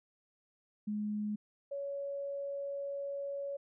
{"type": "tone pair in turn", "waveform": "sine", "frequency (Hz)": [210, 560.6], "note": ["G#3", "C#5"], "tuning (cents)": [19, 19], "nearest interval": "octave + perfect fourth", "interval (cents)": 1700, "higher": "second", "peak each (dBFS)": [-33, -36], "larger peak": "first", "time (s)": [[0.87, 1.36], [1.71, 3.57]], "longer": "second", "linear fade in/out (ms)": 10, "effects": []}